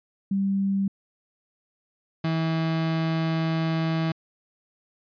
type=tone pair in turn; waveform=sine / 35% pulse; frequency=196 / 162.05 Hz; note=G3 / E3; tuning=0 / -29 cents; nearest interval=minor third; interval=329 cents; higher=first; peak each=-21 dBFS; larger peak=neither; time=0.31-0.88 / 2.24-4.12 s; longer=second; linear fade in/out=5 ms; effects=resampled to 11025 Hz